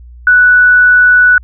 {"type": "tone", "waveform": "sine", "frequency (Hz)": 1480, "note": "F#6", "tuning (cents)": 0, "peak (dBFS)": -3, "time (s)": [0.27, 1.38], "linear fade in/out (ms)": 2, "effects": ["added 60 Hz sine -31 dBFS peak until 1.43 s"]}